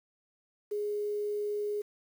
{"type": "tone with quantisation", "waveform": "sine", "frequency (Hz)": 415.3, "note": "G#4", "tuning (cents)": 0, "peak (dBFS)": -30, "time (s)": [0.71, 1.82], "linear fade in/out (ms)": 10, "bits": 9, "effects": []}